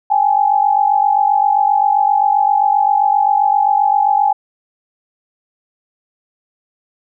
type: tone pair together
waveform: sine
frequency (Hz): 800 / 847.6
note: G5 / G#5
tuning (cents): +35 / +35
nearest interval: minor second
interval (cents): 100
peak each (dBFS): -13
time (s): 0.1-4.33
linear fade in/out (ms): 10
effects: none